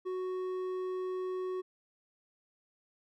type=tone with hard clipping; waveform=sine; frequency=370 Hz; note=F#4; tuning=in tune; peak=-35 dBFS; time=0.05-1.62 s; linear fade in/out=20 ms; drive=6 dB; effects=none